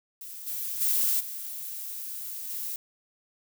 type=noise with level steps; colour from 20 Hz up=violet; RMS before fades=-41 / -33 / -25 / -37 / -34 dBFS; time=0.21-2.76 s; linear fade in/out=2 ms; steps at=0.46 / 0.8 / 1.19 / 2.49 s; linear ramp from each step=20 ms; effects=none